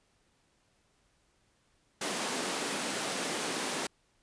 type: high-pass noise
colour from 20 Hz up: pink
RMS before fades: -34 dBFS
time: 2.01-3.87 s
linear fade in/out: 5 ms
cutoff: 210 Hz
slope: 24 dB/octave
effects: pink hiss -71 dBFS RMS until 4.22 s + resampled to 22050 Hz

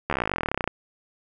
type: slowing click train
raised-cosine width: 0.5 ms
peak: -9 dBFS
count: 27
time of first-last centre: 0.1-0.676 s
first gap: 13 ms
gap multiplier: 1.04
effects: none

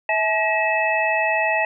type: tone cluster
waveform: sine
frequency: 649 / 858 / 1905 / 2606 Hz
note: E5 / A5 / A#6 / E7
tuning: -27 / -44 / +37 / -20 cents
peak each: -23 dBFS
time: 0.09-1.65 s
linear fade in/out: 2 ms
effects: none

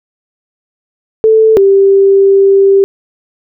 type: tone pair in turn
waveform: sine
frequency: 440.4 / 392.4 Hz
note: A4 / G4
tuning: +2 / +2 cents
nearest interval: major second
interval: 200 cents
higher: first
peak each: -3 dBFS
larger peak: neither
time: 1.24-1.57 / 1.57-2.84 s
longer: second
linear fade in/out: 0 ms
effects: none

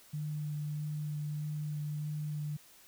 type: tone with vibrato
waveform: sine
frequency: 150 Hz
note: D3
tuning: 37 cents sharp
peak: -34 dBFS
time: 0.13-2.57 s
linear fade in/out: 10 ms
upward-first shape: sine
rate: 1.6 Hz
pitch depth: 12 cents each way
effects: white hiss -59 dBFS RMS until 2.87 s

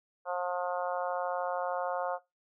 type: harmonic tone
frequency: 178.7 Hz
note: F3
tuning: 40 cents sharp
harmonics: 3 / 4 / 5 / 6 / 7 / 8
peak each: -34 / -36 / -38 / -40 / -41 / -42 dBFS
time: 0.25-2.19 s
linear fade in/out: 50 ms
effects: noise-tail reverb RT60 0.2 s tail -19 dB re dry

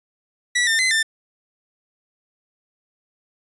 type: tone with pitch steps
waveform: sawtooth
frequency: 1951 / 1804 / 2045 / 1788 Hz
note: B6 / A6 / C7 / A6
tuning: -22 / +43 / -40 / +27 cents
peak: -13 dBFS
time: 0.55-1.03 s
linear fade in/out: 10 ms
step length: 120 ms
effects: resampled to 24000 Hz

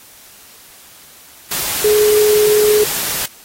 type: tone in noise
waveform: sine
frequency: 422.1 Hz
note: G#4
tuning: 28 cents sharp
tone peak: -9 dBFS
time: 1.84-2.84 s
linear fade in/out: 5 ms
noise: white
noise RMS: -20 dBFS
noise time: 1.51-3.26 s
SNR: +8 dB
effects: white hiss -42 dBFS RMS until 3.44 s + AAC 48 kbps

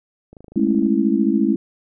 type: click train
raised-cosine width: 2 ms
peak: -28 dBFS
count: 15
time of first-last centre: 0.33-0.862 s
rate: 26.3 Hz
type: chord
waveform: sine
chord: A major seventh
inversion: third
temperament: just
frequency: 206.2 / 220 / 275 / 330 Hz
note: G#3 / A3 / C#4 / E4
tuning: -12 / 0 / -14 / +2 cents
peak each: -20 dBFS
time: 0.56-1.56 s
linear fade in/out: 5 ms
effects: none

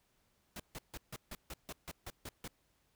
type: noise bursts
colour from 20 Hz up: pink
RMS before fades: -45 dBFS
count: 11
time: 0.56-2.478 s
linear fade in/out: 2 ms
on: 38 ms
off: 150 ms
effects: pink hiss -75 dBFS RMS until 2.95 s

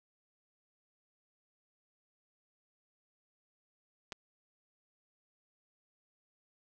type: clicks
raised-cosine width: 0.2 ms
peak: -23 / -30 dBFS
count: 2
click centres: 4.122 / 4.127 s
effects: none

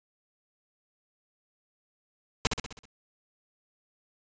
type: noise with echo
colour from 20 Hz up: pink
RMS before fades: -23 dBFS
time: 2.45-2.47 s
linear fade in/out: 0 ms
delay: 64 ms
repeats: 6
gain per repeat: -5 dB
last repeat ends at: 2.854 s
effects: resampled to 16000 Hz

